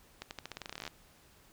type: accelerating click train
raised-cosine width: 0.2 ms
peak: -23 dBFS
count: 18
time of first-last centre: 0.22-0.877 s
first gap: 89 ms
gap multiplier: 0.88
effects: pink hiss -62 dBFS RMS until 1.52 s